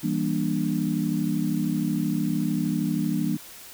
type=chord; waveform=sine; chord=E half-diminished seventh; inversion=none; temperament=just; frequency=164.81 / 197.78 / 237.3 / 296.7 Hz; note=E3 / G3 / Bb3 / D4; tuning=0 / +16 / +31 / +18 cents; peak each=-28 dBFS; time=0.03-3.37 s; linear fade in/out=10 ms; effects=white hiss -44 dBFS RMS until 3.73 s